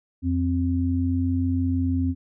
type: tone pair together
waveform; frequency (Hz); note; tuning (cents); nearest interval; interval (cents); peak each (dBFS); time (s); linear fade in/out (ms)
sine; 87.5 / 262; F2 / C4; +4 / +2; octave + perfect fifth; 1898; -23; 0.22-2.15; 50
effects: none